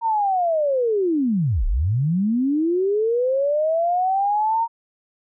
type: linear two-way sweep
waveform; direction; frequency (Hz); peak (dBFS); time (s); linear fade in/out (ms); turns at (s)
sine; down then up; 932.3 to 30.87 to 932.3; -17; 0.01-4.68; 50; 1.66
effects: none